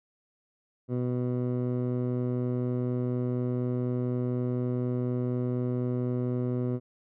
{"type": "tone with low-pass filter", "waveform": "15% pulse", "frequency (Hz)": 124.1, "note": "B2", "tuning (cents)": 9, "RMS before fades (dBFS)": -29, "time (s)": [0.88, 6.8], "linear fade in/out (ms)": 50, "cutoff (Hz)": 520, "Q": 0.57, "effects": []}